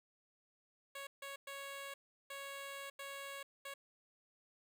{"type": "tone bursts at uneven times", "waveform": "10% pulse", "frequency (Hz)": 554.4, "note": "C#5", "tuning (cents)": 0, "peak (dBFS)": -37, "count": 6, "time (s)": [[0.95, 1.07], [1.22, 1.36], [1.47, 1.94], [2.3, 2.9], [2.99, 3.43], [3.65, 3.74]], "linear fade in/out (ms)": 5, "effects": []}